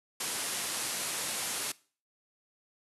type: low-pass noise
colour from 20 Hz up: white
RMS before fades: -35 dBFS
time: 0.2-1.72 s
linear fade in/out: 5 ms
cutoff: 12000 Hz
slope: 96 dB/octave
effects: noise-tail reverb RT60 0.4 s tail -21 dB re dry + high-pass 150 Hz 12 dB/octave